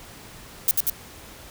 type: noise with echo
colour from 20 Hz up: violet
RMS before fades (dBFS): -18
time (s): 0.68-0.71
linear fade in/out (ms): 0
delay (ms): 94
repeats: 2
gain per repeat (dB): -2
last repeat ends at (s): 0.898
effects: pink hiss -44 dBFS RMS until 1.5 s